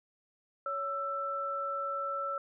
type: tone pair together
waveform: sine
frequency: 559 / 1329.5 Hz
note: C#5 / E6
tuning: +14 / +14 cents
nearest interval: octave + minor third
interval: 1500 cents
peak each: -38 / -33 dBFS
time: 0.66-2.38 s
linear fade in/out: 2 ms
effects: none